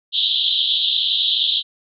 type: band-pass noise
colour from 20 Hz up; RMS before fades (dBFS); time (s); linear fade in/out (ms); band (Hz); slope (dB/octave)
white; -19; 0.12-1.63; 50; 3100 to 3900; 96
effects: none